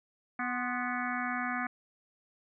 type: harmonic tone with a mistuned harmonic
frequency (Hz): 246.9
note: B3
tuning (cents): 0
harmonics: 1 / 3 / 4 / 5 / 6 / 7 / 8 / 9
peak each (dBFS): -37 / -38 / -44 / -38 / -39 / -39 / -43 / -42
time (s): 0.39-1.67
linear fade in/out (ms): 5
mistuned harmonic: 4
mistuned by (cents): +110
effects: none